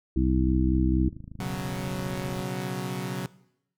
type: harmonic tone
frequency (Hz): 64.3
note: C2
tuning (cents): -30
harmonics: 1 / 2 / 3 / 4 / 5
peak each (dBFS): -24 / -29 / -29 / -29 / -26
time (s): 0.16-1.09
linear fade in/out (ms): 5
type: click train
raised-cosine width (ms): 5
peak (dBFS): -28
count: 55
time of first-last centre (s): 0.38-2.402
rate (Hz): 26.7
type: chord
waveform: sawtooth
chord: B suspended second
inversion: none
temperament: equal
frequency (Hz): 123.47 / 138.59 / 185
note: B2 / C#3 / F#3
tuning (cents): 0 / 0 / 0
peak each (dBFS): -32 / -30 / -28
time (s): 1.4-3.26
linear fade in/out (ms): 0
effects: noise-tail reverb RT60 0.8 s tail -20 dB re dry + MP3 96 kbps